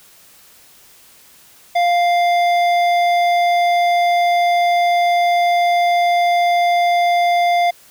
triangle tone with hard clipping, 698.5 Hz, F5, in tune, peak -14 dBFS, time 1.75-7.71 s, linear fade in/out 10 ms, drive 15 dB, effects white hiss -47 dBFS RMS until 7.9 s

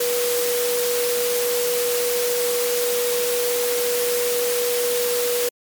sine tone in noise, 485.2 Hz, B4, 31 cents flat, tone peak -20 dBFS, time 0-5.49 s, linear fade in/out 5 ms, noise white, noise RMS -25 dBFS, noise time 0-5.49 s, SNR +2 dB, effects high-pass 200 Hz 12 dB/octave + MP3 96 kbps

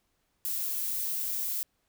violet noise, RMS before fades -32 dBFS, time 0.45-1.63 s, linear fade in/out 0 ms, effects pink hiss -75 dBFS RMS until 1.88 s

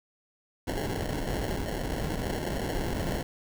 pink noise with sample-and-hold, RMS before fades -31 dBFS, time 0.67-3.23 s, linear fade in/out 5 ms, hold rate 1225 Hz, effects none

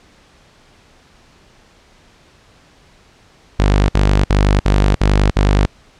sawtooth tone bursts, 49.91 Hz, G1, 32 cents sharp, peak -6 dBFS, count 6, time 3.59-5.66 s, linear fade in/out 10 ms, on 300 ms, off 54 ms, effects pink hiss -49 dBFS RMS until 5.99 s + low-pass 6000 Hz 12 dB/octave

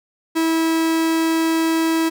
45% pulse tone, 325.3 Hz, E4, 23 cents flat, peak -16 dBFS, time 0.35-2.1 s, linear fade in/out 20 ms, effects none

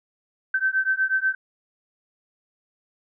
sine beating tone pair, 1540 / 1548.2 Hz, G6 / G6, -31 / -22 cents, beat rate 8.2 Hz, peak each -23 dBFS, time 0.54-1.35 s, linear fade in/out 5 ms, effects none

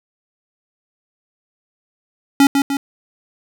square tone with echo, 278.1 Hz, C#4, 6 cents sharp, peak -8 dBFS, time 2.4-2.47 s, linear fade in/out 2 ms, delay 150 ms, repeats 2, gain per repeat -5 dB, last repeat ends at 2.77 s, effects none

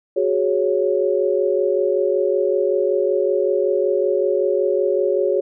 sine chord, F# suspended second, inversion none, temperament equal, 370 / 415.3 / 554.4 Hz, F#4 / G#4 / C#5, 0 / 0 / 0 cents, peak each -20 dBFS, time 0.16-5.41 s, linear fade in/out 10 ms, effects none

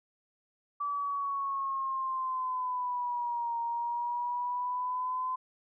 sine linear two-way sweep, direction down then up, 1157 to 932.3 to 1026 Hz, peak -30 dBFS, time 0.8-5.36 s, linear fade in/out 10 ms, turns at 3.58 s, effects none

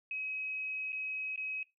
sine tone with dropouts, 2545 Hz, D#7, 39 cents sharp, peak -35 dBFS, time 0.11-1.63 s, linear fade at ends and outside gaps 2 ms, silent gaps 0.922-0.928 / 1.36-1.376 s, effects noise-tail reverb RT60 0.2 s tail -20 dB re dry

